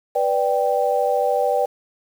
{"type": "chord", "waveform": "sine", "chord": "G major", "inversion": "first", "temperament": "equal", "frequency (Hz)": [493.9, 587.3, 784], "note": ["B4", "D5", "G5"], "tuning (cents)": [0, 0, 0], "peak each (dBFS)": -21, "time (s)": [0.15, 1.66], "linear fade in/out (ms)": 10, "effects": ["7-bit"]}